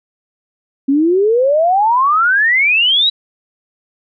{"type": "exponential sweep", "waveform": "sine", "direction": "up", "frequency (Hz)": [266.4, 3951], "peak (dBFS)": -9, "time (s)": [0.88, 3.1], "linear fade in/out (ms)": 10, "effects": []}